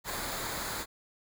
pink noise with comb filter, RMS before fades -36 dBFS, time 0.04-0.86 s, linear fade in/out 50 ms, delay 0.35 ms, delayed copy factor -0.55, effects none

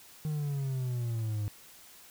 triangle exponential sweep, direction down, 155.56 to 102.4 Hz, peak -28 dBFS, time 0.25-1.48 s, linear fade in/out 0 ms, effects white hiss -54 dBFS RMS until 2.1 s

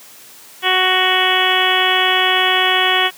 harmonic tone, 371.2 Hz, F#4, 6 cents sharp, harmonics 1 / 2 / 3 / 4 / 5 / 6 / 7 / 8 / 9, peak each -23 / -20 / -21 / -23 / -19 / -22 / -24 / -19 / -20 dBFS, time 0.62-3.11 s, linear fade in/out 50 ms, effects white hiss -41 dBFS RMS until 3.17 s + high-pass 150 Hz 12 dB/octave

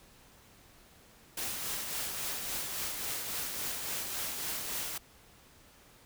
white noise with tremolo, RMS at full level -35 dBFS, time 1.37-4.98 s, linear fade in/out 5 ms, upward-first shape triangle, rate 3.6 Hz, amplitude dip 40%, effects pink hiss -59 dBFS RMS until 6.05 s

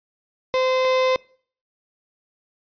35% pulse tone pair in turn, 516 / 516 Hz, C5 / C5, -24 / -24 cents, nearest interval unison, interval 0 cents, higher neither, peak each -16 / -15 dBFS, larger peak second, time 0.54-0.85 / 0.85-1.16 s, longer neither, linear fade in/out 0 ms, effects noise-tail reverb RT60 0.5 s tail -24 dB re dry + resampled to 11025 Hz

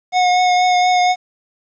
square tone with vibrato, 726 Hz, F#5, 33 cents flat, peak -12 dBFS, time 0.12-1.16 s, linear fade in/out 50 ms, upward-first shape triangle, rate 4.2 Hz, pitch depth 18 cents each way, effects resampled to 16000 Hz + 8-bit

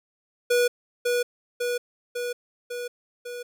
square tone with echo, 486 Hz, B4, 28 cents flat, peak -19 dBFS, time 0.5-0.68 s, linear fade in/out 10 ms, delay 550 ms, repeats 5, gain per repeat -3 dB, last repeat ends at 3.43 s, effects none

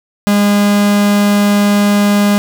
45% pulse tone, 204.5 Hz, G#3, 26 cents flat, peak -8 dBFS, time 0.27-2.38 s, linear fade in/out 0 ms, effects none

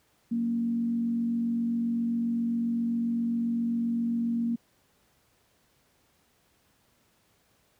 sine tone with frequency modulation, 233.1 Hz, A#3, in tune, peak -25 dBFS, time 0.31-4.56 s, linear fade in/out 10 ms, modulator 47.5 Hz, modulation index 0.3, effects pink hiss -67 dBFS RMS until 7.79 s + high-pass 60 Hz 12 dB/octave

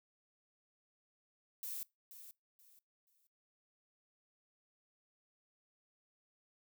violet noise with echo, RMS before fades -43 dBFS, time 1.63-1.83 s, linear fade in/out 0 ms, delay 480 ms, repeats 3, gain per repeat -11 dB, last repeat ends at 3.27 s, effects noise-tail reverb RT60 0.2 s tail -22 dB re dry

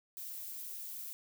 violet noise, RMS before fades -44 dBFS, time 0.17-1.13 s, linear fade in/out 0 ms, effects none

